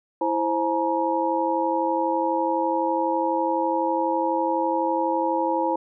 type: tone cluster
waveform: sine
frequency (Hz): 329.7 / 527 / 854 / 946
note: E4 / C5 / G#5 / A#5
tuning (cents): 0 / +12 / +48 / +25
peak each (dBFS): -26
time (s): 0.21-5.76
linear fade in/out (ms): 5
effects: none